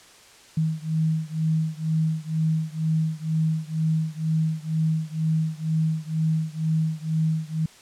sine beating tone pair, 158 / 160.1 Hz, D#3 / D#3, +27 / +50 cents, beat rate 2.1 Hz, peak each -24 / -25 dBFS, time 0.57-7.66 s, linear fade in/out 5 ms, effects white hiss -50 dBFS RMS until 7.81 s + low-pass 8000 Hz 12 dB/octave

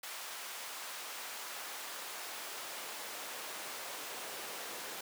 pink noise with high-pass filter sweep, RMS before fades -44 dBFS, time 0.03-5.01 s, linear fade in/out 5 ms, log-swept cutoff 930 to 440 Hz, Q 0.71, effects none

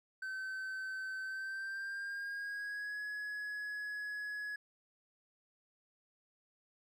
triangle tone with pitch glide, 1535 to 1683.6 Hz, G6 to G#6, -37 to +23 cents, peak -37 dBFS, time 0.22-4.56 s, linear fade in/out 5 ms, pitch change +160 cents, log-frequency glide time 1.22-3.02 s, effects none

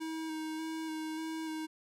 square tone with vibrato, 317.3 Hz, D#4, 34 cents sharp, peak -37 dBFS, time 0-1.67 s, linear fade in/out 20 ms, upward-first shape square, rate 1.7 Hz, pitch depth 15 cents each way, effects low-pass 12000 Hz 12 dB/octave

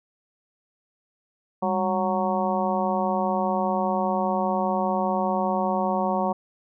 harmonic tone with a mistuned harmonic, 185 Hz, F#3, in tune, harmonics 1 / 2 / 3 / 4 / 5 / 6, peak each -27 / -32 / -28 / -27 / -28 / -32 dBFS, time 1.62-6.33 s, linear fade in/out 10 ms, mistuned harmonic 1, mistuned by +130 cents, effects none

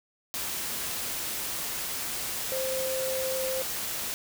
sine tone in noise, 523.3 Hz, C5, in tune, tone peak -29 dBFS, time 2.52-3.62 s, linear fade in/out 0 ms, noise white, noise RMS -33 dBFS, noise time 0.34-4.14 s, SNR +1 dB, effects none

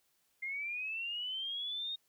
sine linear sweep, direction up, 2093 to 3729 Hz, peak -36 dBFS, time 0.42-1.96 s, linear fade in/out 10 ms, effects white hiss -75 dBFS RMS until 2.08 s

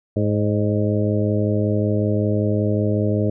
harmonic tone with a mistuned harmonic, 105.3 Hz, G#2, 24 cents sharp, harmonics 1 / 2 / 3 / 4 / 5 / 6, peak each -20 / -23 / -25 / -26 / -27 / -28 dBFS, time 0.16-3.3 s, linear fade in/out 5 ms, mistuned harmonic 6, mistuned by -38 cents, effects none

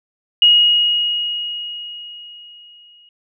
sine tone with exponential decay, 2884 Hz, F#7, 45 cents flat, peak -6 dBFS, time 0.42-3.09 s, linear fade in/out 2 ms, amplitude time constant 580 ms, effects none

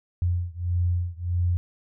sine beating tone pair, 87.31 / 88.91 Hz, F2 / F2, 0 / +31 cents, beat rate 1.6 Hz, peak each -25 / -26 dBFS, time 0.22-1.57 s, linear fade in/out 0 ms, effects none

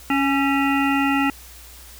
harmonic tone with a mistuned harmonic, 277.2 Hz, C#4, in tune, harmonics 1 / 3 / 5 / 7 / 9 / 10, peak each -19 / -24 / -26 / -27 / -29 / -29 dBFS, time 0.1-1.3 s, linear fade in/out 2 ms, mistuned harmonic 5, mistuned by -46 cents, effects added 60 Hz sine -44 dBFS peak until 1.99 s + white hiss -44 dBFS RMS until 1.99 s

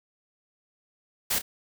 white noise with echo, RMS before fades -26 dBFS, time 1.3-1.39 s, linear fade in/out 10 ms, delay 30 ms, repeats 1, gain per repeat -11 dB, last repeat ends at 1.42 s, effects none

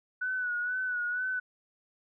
sine tone with vibrato, 1480 Hz, F#6, in tune, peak -29 dBFS, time 0.21-1.4 s, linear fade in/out 10 ms, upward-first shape sine, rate 2.1 Hz, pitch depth 45 cents each way, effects none

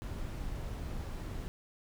brown noise, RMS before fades -39 dBFS, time 0.02-1.48 s, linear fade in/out 0 ms, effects none

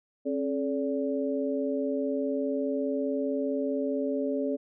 sine tone cluster, 269.9 / 430.3 / 575 Hz, C#4 / A4 / D5, -46 / -39 / -37 cents, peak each -29 / -32 / -32 dBFS, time 0.25-4.57 s, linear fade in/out 20 ms, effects none

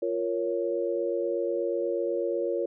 sine chord, Bb minor, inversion second, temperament equal, 349.2 / 466.2 / 554.4 Hz, F4 / Bb4 / Db5, 0 / 0 / 0 cents, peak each -30 dBFS, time 0.02-2.66 s, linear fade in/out 5 ms, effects none

